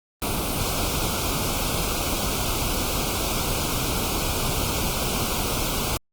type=band-stop noise; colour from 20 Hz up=pink; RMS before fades=-25 dBFS; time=0.22-5.97 s; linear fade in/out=0 ms; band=1500 to 2200 Hz; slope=96 dB/octave; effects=Opus 32 kbps